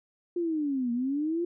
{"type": "linear two-way sweep", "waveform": "sine", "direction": "down then up", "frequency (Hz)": [354.5, 233.1, 352], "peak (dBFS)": -26, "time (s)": [0.36, 1.45], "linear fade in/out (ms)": 5, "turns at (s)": 0.92, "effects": []}